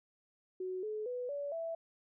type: tone with pitch steps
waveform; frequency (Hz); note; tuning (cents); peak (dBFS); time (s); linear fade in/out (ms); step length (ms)
sine; 370.8 / 428.4 / 495 / 571.9 / 660.7; F#4 / A4 / B4 / D5 / E5; +4 / -46 / +4 / -46 / +4; -36; 0.6-1.75; 5; 230
effects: none